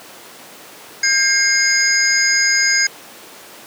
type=tone cluster; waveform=sine; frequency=1604 / 2122 / 4994 / 6620 Hz; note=G6 / C7 / D#8 / G#8; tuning=+39 / +24 / +6 / -6 cents; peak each=-18 dBFS; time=1.03-2.87 s; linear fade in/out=5 ms; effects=pink hiss -38 dBFS RMS until 3.66 s + high-pass 300 Hz 12 dB/octave